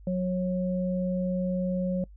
sine tone pair together, 183.31 / 546 Hz, F#3 / C#5, -16 / -26 cents, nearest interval octave + perfect fifth, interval 1890 cents, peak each -26 / -31 dBFS, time 0.07-2.04 s, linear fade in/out 2 ms, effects noise-tail reverb RT60 0.1 s tail -26 dB re dry + added 50 Hz sine -46 dBFS peak until 2.16 s

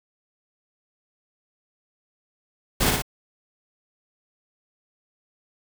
pink noise with echo, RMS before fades -21 dBFS, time 2.8-2.91 s, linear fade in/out 10 ms, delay 56 ms, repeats 2, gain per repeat -3 dB, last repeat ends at 3.022 s, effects none

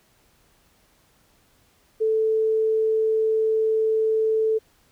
sine tone, 439.9 Hz, A4, in tune, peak -18 dBFS, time 2-4.59 s, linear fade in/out 20 ms, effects pink hiss -61 dBFS RMS until 4.91 s

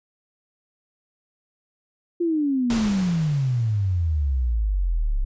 sine exponential sweep, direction down, 351.5 to 32.63 Hz, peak -19 dBFS, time 2.2-5.25 s, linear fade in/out 10 ms
pink noise with exponential decay, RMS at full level -28 dBFS, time 2.7-4.54 s, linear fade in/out 2 ms, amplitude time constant 400 ms
effects resampled to 16000 Hz

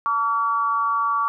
sine tone with amplitude modulation, 1142 Hz, D6, 49 cents flat, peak -15 dBFS, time 0.06-1.28 s, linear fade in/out 0 ms, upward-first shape sine, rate 241 Hz, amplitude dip 75%, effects none

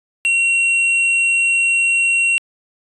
sine tone with hard clipping, 2738 Hz, F7, 35 cents flat, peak -14 dBFS, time 0.25-2.38 s, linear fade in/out 0 ms, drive 5 dB, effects resampled to 24000 Hz

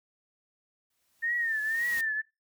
white noise with exponential growth, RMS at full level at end -39 dBFS, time 0.9-2.01 s, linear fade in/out 5 ms, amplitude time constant 240 ms
sine tone with vibrato, 1818 Hz, A#6, 44 cents flat, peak -27 dBFS, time 1.22-2.22 s, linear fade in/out 20 ms, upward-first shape triangle, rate 1.9 Hz, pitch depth 110 cents each way
effects noise-tail reverb RT60 0.2 s tail -18 dB re dry

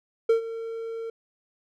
triangle tone with ADSR envelope, 454.8 Hz, A#4, 43 cents flat, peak -13 dBFS, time 0.29-1.1 s, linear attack 7 ms, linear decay 110 ms, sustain -16 dB, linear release 4 ms, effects none

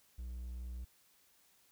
triangle tone, 60.8 Hz, B1, 26 cents flat, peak -39 dBFS, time 0.18-0.85 s, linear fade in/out 10 ms, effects white hiss -69 dBFS RMS until 1.71 s

